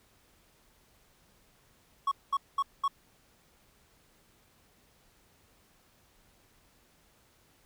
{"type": "tone bursts", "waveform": "triangle", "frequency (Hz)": 1108.7, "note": "C#6", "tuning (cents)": 0, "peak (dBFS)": -23, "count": 4, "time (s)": [2.07, 2.88], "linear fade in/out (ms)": 5, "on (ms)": 45, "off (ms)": 210, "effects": ["pink hiss -65 dBFS RMS until 7.65 s"]}